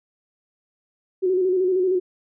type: tone with vibrato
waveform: sine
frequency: 370 Hz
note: F#4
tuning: in tune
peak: -17 dBFS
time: 1.22-2 s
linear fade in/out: 20 ms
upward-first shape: square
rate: 13 Hz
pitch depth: 42 cents each way
effects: none